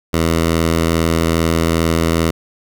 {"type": "tone", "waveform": "10% pulse", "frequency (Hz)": 82.41, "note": "E2", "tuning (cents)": 0, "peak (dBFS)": -5, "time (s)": [0.13, 2.31], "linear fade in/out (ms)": 10, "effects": []}